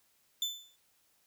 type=tone with exponential decay; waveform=35% pulse; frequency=3520 Hz; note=A7; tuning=in tune; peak=-26 dBFS; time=0.42-0.76 s; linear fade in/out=2 ms; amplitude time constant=72 ms; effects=white hiss -71 dBFS RMS until 1.26 s